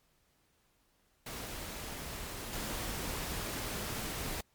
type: noise with level steps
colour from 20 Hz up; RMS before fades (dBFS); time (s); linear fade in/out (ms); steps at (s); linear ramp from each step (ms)
pink; -42 / -38; 1.26-4.41; 5; 2.53; 2
effects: pink hiss -72 dBFS RMS until 4.54 s + MP3 96 kbps